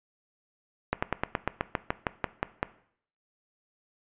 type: slowing click train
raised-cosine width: 0.5 ms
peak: -10 dBFS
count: 13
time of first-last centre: 0.93-2.629 s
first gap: 95 ms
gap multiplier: 1.07
effects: noise-tail reverb RT60 0.6 s tail -17 dB re dry + resampled to 8000 Hz